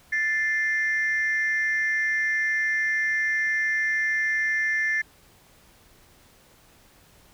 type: tone pair together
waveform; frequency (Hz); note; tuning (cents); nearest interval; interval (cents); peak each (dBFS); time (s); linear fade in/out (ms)
sine; 1760 / 2093; A6 / C7; 0 / 0; minor third; 300; -22 / -25; 0.12-5.02; 10
effects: tanh soft clip ceiling -17 dBFS + pink hiss -56 dBFS RMS until 7.33 s